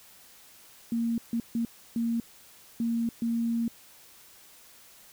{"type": "tone bursts at uneven times", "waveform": "sine", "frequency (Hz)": 231.7, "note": "A#3", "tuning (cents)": -10, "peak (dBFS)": -25, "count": 6, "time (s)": [[0.92, 1.18], [1.33, 1.4], [1.55, 1.65], [1.96, 2.2], [2.8, 3.09], [3.22, 3.68]], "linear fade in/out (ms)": 2, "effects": ["white hiss -54 dBFS RMS until 5.12 s"]}